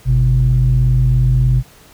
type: tone pair together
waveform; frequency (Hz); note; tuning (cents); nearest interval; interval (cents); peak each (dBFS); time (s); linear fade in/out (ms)
sine; 50.53 / 127.4; G#1 / C3; -47 / -46; octave + major third; 1601; -13 / -10; 0.05-1.63; 50
effects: tanh soft clip ceiling -4 dBFS + pink hiss -45 dBFS RMS until 1.93 s